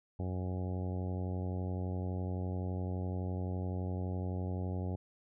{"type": "harmonic tone", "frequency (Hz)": 91.8, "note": "F#2", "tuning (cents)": -13, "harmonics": [1, 2, 3, 4, 5, 6, 7, 8, 9], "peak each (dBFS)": [-35, -41, -45, -47, -49, -51, -52, -53, -54], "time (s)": [0.19, 4.96], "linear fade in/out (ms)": 5, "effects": []}